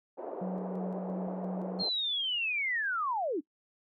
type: band-pass noise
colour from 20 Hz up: white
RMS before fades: -40 dBFS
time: 0.17-1.9 s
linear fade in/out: 20 ms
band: 350 to 670 Hz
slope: 24 dB/octave
type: tone with tremolo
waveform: sine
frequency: 185 Hz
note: F#3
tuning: in tune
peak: -33 dBFS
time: 0.41-1.83 s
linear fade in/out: 10 ms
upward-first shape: square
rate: 2.9 Hz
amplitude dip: 25%
type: linear sweep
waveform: sine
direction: down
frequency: 4280 to 256.9 Hz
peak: -29 dBFS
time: 1.79-3.41 s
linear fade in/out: 20 ms
effects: noise-tail reverb RT60 0.1 s tail -22 dB re dry